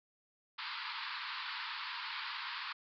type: band-pass noise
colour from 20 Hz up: pink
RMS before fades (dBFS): -42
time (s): 0.58-2.73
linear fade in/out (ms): 10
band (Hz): 900 to 4800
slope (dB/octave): 96
effects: none